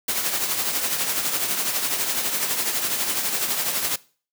white noise with tremolo, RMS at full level -22 dBFS, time 0.08-3.96 s, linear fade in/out 5 ms, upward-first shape triangle, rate 12 Hz, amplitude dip 55%, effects noise-tail reverb RT60 0.4 s tail -21 dB re dry + high-pass 150 Hz 12 dB/octave

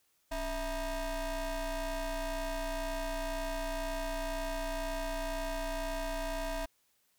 35% pulse ring-modulated tone, 312 Hz, D#4, 5 cents sharp, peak -29 dBFS, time 0.31-6.66 s, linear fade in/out 10 ms, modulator 343 Hz, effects white hiss -73 dBFS RMS until 7.18 s

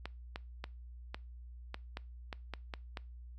clicks, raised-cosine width 0.3 ms, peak -24 dBFS, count 10, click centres 0.056 / 0.359 / 0.641 / 1.145 / 1.744 / 1.971 / 2.328 / 2.537 / 2.738 / 2.972 s, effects noise-tail reverb RT60 0.3 s tail -23 dB re dry + added 60 Hz sine -47 dBFS peak until 3.38 s

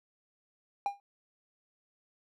triangle tone with exponential decay, 804 Hz, G5, 44 cents sharp, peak -23 dBFS, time 0.86-1 s, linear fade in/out 1 ms, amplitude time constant 29 ms, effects none

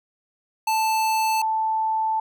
square / sine tone pair in turn, 880 / 880 Hz, A5 / A5, 0 / 0 cents, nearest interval unison, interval 0 cents, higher neither, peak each -20 dBFS, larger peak neither, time 0.67-1.42 / 1.42-2.2 s, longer second, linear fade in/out 5 ms, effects none

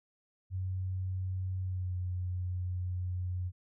sine tone with pitch glide, 93.2 to 90.6 Hz, F#2 to F#2, +13 to -36 cents, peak -32 dBFS, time 0.5-3.52 s, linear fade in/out 50 ms, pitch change -49 cents, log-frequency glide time 1.62-1.95 s, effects none

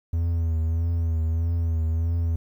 triangle tone with vibrato, 82.41 Hz, E2, in tune, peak -19 dBFS, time 0.13-2.36 s, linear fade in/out 5 ms, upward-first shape triangle, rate 1.6 Hz, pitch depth 53 cents each way, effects 10-bit

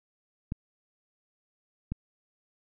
clicks, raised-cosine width 5 ms, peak -19 dBFS, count 2, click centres 0.521 / 1.92 s, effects none

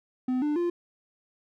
triangle tone with pitch steps, 254.4 / 297.3 / 347.5 Hz, C4 / D4 / F4, -48 / +21 / -9 cents, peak -22 dBFS, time 0.28-0.7 s, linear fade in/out 5 ms, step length 140 ms, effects none

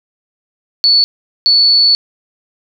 sine tone bursts at uneven times, 4444 Hz, C#8, 4 cents sharp, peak -6 dBFS, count 2, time 0.84-1.04 / 1.46-1.95 s, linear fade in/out 0 ms, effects none

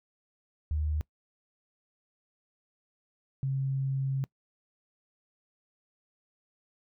sine tone pair in turn, 76.1 / 134.93 Hz, D#2 / C#3, -38 / -46 cents, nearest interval minor seventh, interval 992 cents, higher second, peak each -27 dBFS, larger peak neither, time 0.71-1.01 / 3.43-4.24 s, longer second, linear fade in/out 0 ms, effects noise-tail reverb RT60 0.1 s tail -23 dB re dry

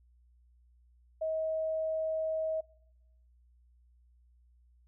sine tone, 636 Hz, D#5, 38 cents sharp, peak -30 dBFS, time 1.21-2.61 s, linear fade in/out 10 ms, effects noise-tail reverb RT60 0.9 s tail -24 dB re dry + added 60 Hz sine -61 dBFS peak until 4.87 s

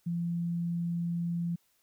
sine tone, 170.9 Hz, F3, 37 cents flat, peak -29 dBFS, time 0.06-1.56 s, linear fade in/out 10 ms, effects white hiss -71 dBFS RMS until 1.82 s

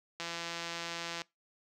click train, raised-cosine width 0.2 ms, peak -21 dBFS, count 173, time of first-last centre 0.2-1.218 s, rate 169 Hz, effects noise-tail reverb RT60 0.2 s tail -23 dB re dry + high-pass 150 Hz 12 dB/octave

